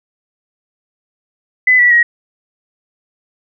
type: tone with pitch steps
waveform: sine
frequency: 2010 / 1951.7 / 1895 Hz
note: B6 / B6 / A#6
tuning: +30 / -21 / +28 cents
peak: -6 dBFS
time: 1.67-2.03 s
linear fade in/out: 5 ms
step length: 120 ms
effects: none